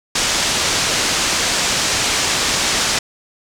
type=low-pass noise; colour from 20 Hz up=white; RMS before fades=-18 dBFS; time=0.15-2.99 s; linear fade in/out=5 ms; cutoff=7300 Hz; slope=24 dB/octave; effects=none